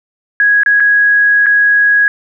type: tone with dropouts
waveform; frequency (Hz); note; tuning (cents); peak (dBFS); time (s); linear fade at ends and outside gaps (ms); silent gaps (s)
sine; 1660; G#6; -1; -6; 0.4-2.08; 1; 0.634-0.661 / 0.8-0.804 / 1.46-1.466
effects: none

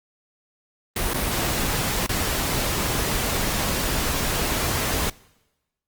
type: noise with dropouts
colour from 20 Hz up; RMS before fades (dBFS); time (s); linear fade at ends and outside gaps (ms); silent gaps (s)
pink; -24; 0.96-5.1; 5; 1.136-1.141 / 2.066-2.091
effects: noise-tail reverb RT60 1.0 s tail -23 dB re dry + Opus 32 kbps

